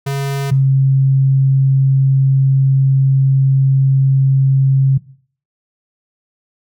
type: tone pair in turn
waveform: square / sine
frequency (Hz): 138.59 / 134.8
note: C#3 / C#3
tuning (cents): 0 / -48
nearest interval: unison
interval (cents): 48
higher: first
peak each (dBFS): -17 / -8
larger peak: second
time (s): 0.06-0.51 / 0.51-4.98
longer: second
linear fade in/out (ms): 10
effects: noise-tail reverb RT60 0.5 s tail -18 dB re dry